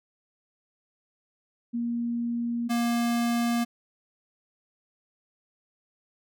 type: tone pair in turn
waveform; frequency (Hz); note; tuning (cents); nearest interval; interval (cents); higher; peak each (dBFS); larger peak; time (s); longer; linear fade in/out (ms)
sine / square; 236.1 / 236.1; A#3 / A#3; +22 / +22; unison; 0; neither; -26 / -24; second; 1.73-2.69 / 2.69-3.65; neither; 20
effects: none